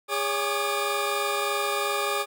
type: tone cluster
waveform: 20% pulse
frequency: 409.7 / 562 / 1206 Hz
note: G#4 / C#5 / D6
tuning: -24 / +24 / +46 cents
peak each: -24 / -25 / -24 dBFS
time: 0.08-2.26 s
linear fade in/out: 50 ms
effects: none